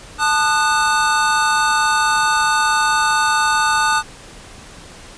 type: chord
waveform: square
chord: D# diminished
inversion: second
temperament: equal with one note detuned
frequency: 880 / 1223.1 / 1480 Hz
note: A5 / D#6 / F#6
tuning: 0 / -30 / 0 cents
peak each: -19 dBFS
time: 0.18-4.03 s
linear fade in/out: 50 ms
effects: pink hiss -39 dBFS RMS until 5.17 s + resampled to 22050 Hz